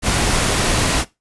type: noise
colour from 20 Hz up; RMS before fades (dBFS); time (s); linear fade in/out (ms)
pink; -17; 0.02-1.05; 50
effects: noise-tail reverb RT60 0.2 s tail -18 dB re dry + resampled to 24000 Hz